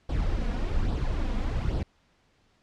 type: noise with flanger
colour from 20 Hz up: brown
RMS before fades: -27 dBFS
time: 0.09-1.83 s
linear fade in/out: 5 ms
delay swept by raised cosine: 0.22 to 4.22 ms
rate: 1.2 Hz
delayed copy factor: +0.55
effects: pink hiss -66 dBFS RMS until 2.62 s + low-pass 5000 Hz 12 dB/octave